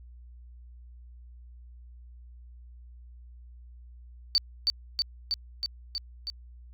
sine tone with echo, 4572 Hz, D8, 47 cents flat, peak -19 dBFS, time 4.35-4.38 s, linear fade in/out 0 ms, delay 320 ms, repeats 6, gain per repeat -2 dB, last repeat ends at 6.3 s, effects added 60 Hz sine -46 dBFS peak until 6.73 s

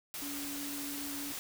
sine tone in noise, 284.9 Hz, C#4, 48 cents sharp, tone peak -41 dBFS, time 0.22-1.32 s, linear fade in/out 0 ms, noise white, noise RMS -41 dBFS, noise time 0.14-1.39 s, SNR -3 dB, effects none

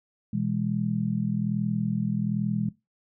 sine chord, E major, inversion second, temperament just, 123.61 / 164.81 / 206 Hz, B2 / E3 / G#3, +2 / 0 / -14 cents, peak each -31 / -30 / -27 dBFS, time 0.33-2.69 s, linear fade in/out 5 ms, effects noise-tail reverb RT60 0.2 s tail -17 dB re dry

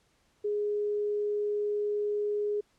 sine tone, 415.3 Hz, G#4, in tune, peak -27 dBFS, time 0.44-2.61 s, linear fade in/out 10 ms, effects pink hiss -69 dBFS RMS until 2.78 s + low-pass 9000 Hz 12 dB/octave

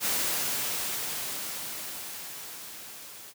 white noise with level ramp, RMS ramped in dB -27 to -46 dBFS, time 0-3.34 s, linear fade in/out 50 ms, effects high-pass 100 Hz 12 dB/octave

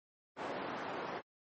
white band-pass noise, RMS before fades -41 dBFS, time 0.36-1.22 s, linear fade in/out 50 ms, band 220 to 1000 Hz, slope 12 dB/octave, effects MP3 32 kbps

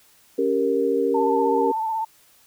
sine chord, G diminished, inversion second, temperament equal, 277.2 / 392 / 466.2 Hz, Db4 / G4 / Bb4, 0 / 0 / 0 cents, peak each -25 / -23 / -21 dBFS, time 0.38-1.72 s, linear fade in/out 10 ms
sine tone with vibrato, 887 Hz, A5, 14 cents sharp, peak -22 dBFS, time 1.14-2.05 s, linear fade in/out 10 ms, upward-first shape sine, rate 16 Hz, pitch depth 37 cents each way
effects white hiss -56 dBFS RMS until 2.46 s

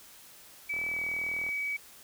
sine tone with pitch glide, 2300 to 2275 Hz, D7 to C#7, -37 to +44 cents, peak -30 dBFS, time 0.69-1.77 s, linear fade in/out 10 ms, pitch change -19 cents, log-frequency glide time 0.89-1.01 s
click train, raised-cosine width 1 ms, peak -32 dBFS, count 31, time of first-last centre 0.74-1.49 s, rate 40 Hz
effects white hiss -53 dBFS RMS until 2.03 s

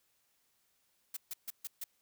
blue noise bursts, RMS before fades -40 dBFS, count 5, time 1.14-1.84 s, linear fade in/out 5 ms, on 28 ms, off 140 ms, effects white hiss -75 dBFS RMS until 2.01 s

